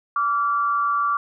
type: tone pair together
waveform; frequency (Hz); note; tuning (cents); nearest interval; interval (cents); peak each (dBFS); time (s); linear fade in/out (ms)
sine; 1157 / 1383.9; D6 / F6; -26 / -16; minor third; 310; -19 / -26; 0.16-1.17; 2
effects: none